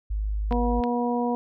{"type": "tone", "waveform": "sine", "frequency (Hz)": 51.91, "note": "G#1", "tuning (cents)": 0, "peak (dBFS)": -24, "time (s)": [0.1, 0.81], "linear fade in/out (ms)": 10}
{"type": "harmonic tone", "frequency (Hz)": 241.3, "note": "B3", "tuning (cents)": -40, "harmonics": [1, 2, 3, 4], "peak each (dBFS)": [-25, -28, -30, -31], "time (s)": [0.51, 1.35], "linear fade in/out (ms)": 0}
{"type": "clicks", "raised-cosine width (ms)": 0.3, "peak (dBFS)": -19, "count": 2, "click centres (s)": [0.525, 0.838]}
{"effects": []}